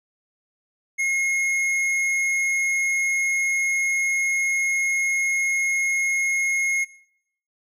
sine tone with hard clipping, 2157 Hz, C#7, 48 cents flat, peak -22 dBFS, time 0.98-6.85 s, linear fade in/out 20 ms, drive 9 dB, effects noise-tail reverb RT60 0.7 s tail -20 dB re dry

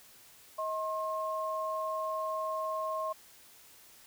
sine tone pair together, 634.5 / 1070 Hz, D#5 / C6, +34 / +38 cents, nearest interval major sixth, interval 904 cents, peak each -35 / -34 dBFS, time 0.58-3.13 s, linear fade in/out 10 ms, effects white hiss -57 dBFS RMS until 4.06 s

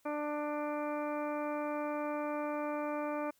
harmonic tone, 296.6 Hz, D4, 17 cents sharp, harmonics 1 / 2 / 3 / 4 / 5 / 6 / 7 / 8, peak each -38 / -37 / -42 / -43 / -49 / -56 / -56 / -50 dBFS, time 0.05-3.31 s, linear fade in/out 10 ms, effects white hiss -71 dBFS RMS until 3.39 s

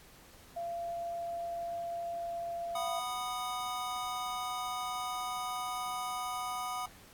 sine tone, 685 Hz, F5, 34 cents flat, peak -35 dBFS, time 0.56-3 s, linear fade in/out 10 ms
square chord, B major, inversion second, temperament just, 740.8 / 987.8 / 1234.7 Hz, F#5 / B5 / D#6, +2 / 0 / -14 cents, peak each -40 / -42 / -39 dBFS, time 2.75-6.86 s, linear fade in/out 5 ms
effects pink hiss -57 dBFS RMS until 7.13 s + AAC 64 kbps

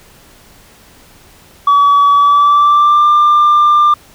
sine tone with pitch glide, 1140 to 1192.5 Hz, C#6 to D6, +48 to +26 cents, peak -3 dBFS, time 1.67-3.94 s, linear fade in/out 5 ms, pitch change +78 cents, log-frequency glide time 2.13-3.08 s, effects tanh soft clip ceiling -4 dBFS + pink hiss -43 dBFS RMS until 4.14 s

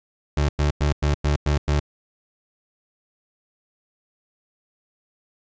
30% pulse tone bursts, 73.5 Hz, D2, 2 cents sharp, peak -15 dBFS, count 7, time 0.37-1.798 s, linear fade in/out 5 ms, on 120 ms, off 98 ms, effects resampled to 16000 Hz + 9-bit

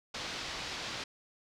white low-pass noise, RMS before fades -40 dBFS, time 0.14-1.04 s, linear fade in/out 5 ms, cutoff 5100 Hz, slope 24 dB/octave, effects none

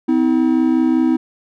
triangle tone pair together, 255.5 / 320.7 Hz, C4 / E4, -41 / -48 cents, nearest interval major third, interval 393 cents, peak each -13 dBFS, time 0.08-1.17 s, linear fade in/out 10 ms, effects none

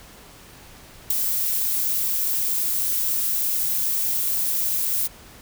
violet noise with ADSR envelope, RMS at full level -17 dBFS, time 1.1-5.08 s, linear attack 5 ms, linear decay 11 ms, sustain -6 dB, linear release 21 ms, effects pink hiss -46 dBFS RMS until 5.41 s

